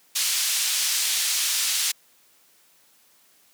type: band-pass noise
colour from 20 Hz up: pink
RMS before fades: -24 dBFS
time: 0.15-1.92 s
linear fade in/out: 10 ms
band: 3600 to 11000 Hz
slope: 12 dB/octave
effects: white hiss -59 dBFS RMS until 3.53 s + high-pass 150 Hz 12 dB/octave